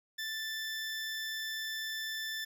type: tone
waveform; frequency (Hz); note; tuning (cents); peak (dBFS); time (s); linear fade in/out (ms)
20% pulse; 1764; A6; +4; -31; 0.18-2.45; 10
effects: none